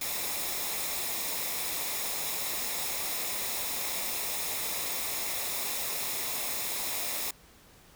white noise with comb filter, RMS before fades -33 dBFS, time 0.01-7.31 s, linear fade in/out 5 ms, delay 0.66 ms, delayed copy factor -0.5, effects pink hiss -57 dBFS RMS until 7.95 s

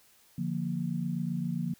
sine chord, Bb major, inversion first, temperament equal, 146.83 / 174.61 / 233.1 Hz, D3 / F3 / Bb3, 0 / 0 / 0 cents, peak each -35 / -32 / -35 dBFS, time 0.38-1.74 s, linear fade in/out 5 ms, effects white hiss -62 dBFS RMS until 1.79 s

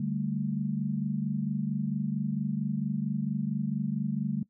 sine chord, D suspended fourth, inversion none, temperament just, 146.83 / 195.78 / 220.2 Hz, D3 / G3 / A3, 0 / -2 / +2 cents, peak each -32 dBFS, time 0-4.43 s, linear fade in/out 5 ms, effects noise-tail reverb RT60 0.1 s tail -20 dB re dry

